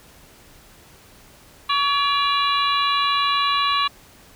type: harmonic tone with a mistuned harmonic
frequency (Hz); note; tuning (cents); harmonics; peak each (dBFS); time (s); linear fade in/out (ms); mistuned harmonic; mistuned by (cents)
566; C#5; +36; 2 / 3 / 4 / 5 / 6 / 7; -19 / -31 / -29 / -27 / -29 / -26; 1.69-3.88; 10; 4; +84
effects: pink hiss -49 dBFS RMS until 4.35 s